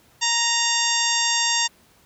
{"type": "harmonic tone with a mistuned harmonic", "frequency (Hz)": 932.3, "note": "A#5", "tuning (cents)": 0, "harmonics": [1, 2, 3, 4, 5, 6, 7, 8], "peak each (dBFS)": [-27, -27, -27, -27, -27, -27, -27, -27], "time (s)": [0.21, 1.68], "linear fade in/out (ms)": 20, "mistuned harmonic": 4, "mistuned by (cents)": -57, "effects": ["pink hiss -56 dBFS RMS until 2.05 s", "high-pass 60 Hz 12 dB/octave"]}